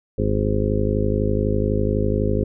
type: harmonic tone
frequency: 52 Hz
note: G#1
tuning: 3 cents sharp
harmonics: 1 / 2 / 3 / 4 / 5 / 6 / 7 / 8 / 10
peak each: -24 / -23 / -31 / -26 / -28 / -33 / -28 / -25 / -28 dBFS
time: 0.18-2.44 s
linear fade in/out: 5 ms
effects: none